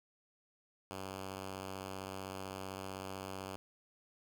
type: tone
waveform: 5% pulse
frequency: 95.7 Hz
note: G2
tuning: 41 cents flat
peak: -31 dBFS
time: 0.91-3.56 s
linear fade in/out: 0 ms
effects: none